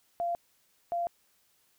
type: tone bursts at uneven times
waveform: sine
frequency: 690 Hz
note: F5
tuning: 21 cents flat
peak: -28 dBFS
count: 2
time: 0.2-0.35 / 0.92-1.07 s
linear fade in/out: 0 ms
effects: white hiss -69 dBFS RMS until 1.78 s